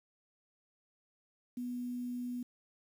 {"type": "tone with quantisation", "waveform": "sine", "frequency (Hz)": 245.6, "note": "B3", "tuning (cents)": -9, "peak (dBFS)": -36, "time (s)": [1.57, 2.43], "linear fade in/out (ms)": 5, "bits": 10, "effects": []}